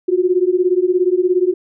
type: beating tone pair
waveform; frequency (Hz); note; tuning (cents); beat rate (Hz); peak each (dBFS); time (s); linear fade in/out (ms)
sine; 354.7 / 371.7; F4 / F#4; +27 / +8; 17; -15; 0.08-1.54; 10
effects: none